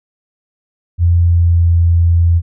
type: tone with pitch glide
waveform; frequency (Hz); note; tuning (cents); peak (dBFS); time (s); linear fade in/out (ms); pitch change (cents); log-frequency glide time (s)
sine; 86 to 84.96; F2 to F2; -26 to -47; -7; 0.98-2.42; 50; -21; 1.18-1.71
effects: none